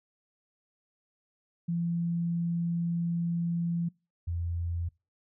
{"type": "tone pair in turn", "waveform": "sine", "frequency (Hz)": [170.1, 85.29], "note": ["F3", "F2"], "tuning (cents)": [-45, -40], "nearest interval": "octave", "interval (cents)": 1195, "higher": "first", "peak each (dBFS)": [-27, -29], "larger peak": "first", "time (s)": [[1.68, 3.89], [4.27, 4.89]], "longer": "first", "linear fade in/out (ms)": 10, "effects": ["noise-tail reverb RT60 0.3 s tail -26 dB re dry"]}